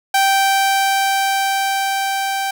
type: tone with level ramp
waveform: sawtooth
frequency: 781 Hz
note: G5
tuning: 7 cents flat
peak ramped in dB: -8 to -15 dBFS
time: 0.14-2.51 s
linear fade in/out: 5 ms
effects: none